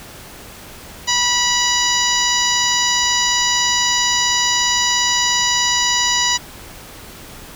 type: harmonic tone with a mistuned harmonic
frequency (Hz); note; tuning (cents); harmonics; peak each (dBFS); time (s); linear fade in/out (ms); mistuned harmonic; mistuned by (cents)
977; B5; -19; 1 / 2 / 3 / 4 / 5 / 6 / 7; -22 / -22 / -22 / -22 / -22 / -22 / -22; 1.07-6.38; 20; 7; +19
effects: pink hiss -37 dBFS RMS until 7.55 s